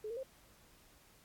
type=tone with pitch steps; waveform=sine; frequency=427.9 / 463.5 / 528 Hz; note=A4 / A#4 / C5; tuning=-48 / -10 / +16 cents; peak=-39 dBFS; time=0.04-0.232 s; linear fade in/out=5 ms; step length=64 ms; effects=pink hiss -64 dBFS RMS until 1.24 s + AAC 64 kbps